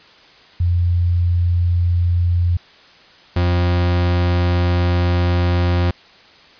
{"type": "tone pair in turn", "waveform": ["sine", "40% pulse"], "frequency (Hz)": [87.31, 87.97], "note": ["F2", "F2"], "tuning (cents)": [0, 13], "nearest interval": "unison", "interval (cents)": 13, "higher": "second", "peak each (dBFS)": -13, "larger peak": "neither", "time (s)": [[0.6, 2.57], [3.36, 5.91]], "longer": "second", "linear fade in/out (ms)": 5, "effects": ["white hiss -46 dBFS RMS until 6.59 s", "resampled to 11025 Hz"]}